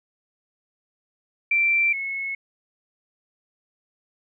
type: tone pair in turn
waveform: sine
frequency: 2349 / 2188 Hz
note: D7 / C#7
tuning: 0 / -23 cents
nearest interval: minor second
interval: 123 cents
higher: first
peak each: -17 / -26 dBFS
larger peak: first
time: 1.51-1.93 / 1.93-2.35 s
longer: neither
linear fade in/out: 5 ms
effects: none